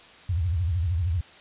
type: tone with vibrato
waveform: sine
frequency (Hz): 86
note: F2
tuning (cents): -26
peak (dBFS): -22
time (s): 0.29-1.21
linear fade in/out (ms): 5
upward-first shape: sine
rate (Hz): 13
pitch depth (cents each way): 200
effects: white hiss -49 dBFS RMS until 1.4 s + resampled to 8000 Hz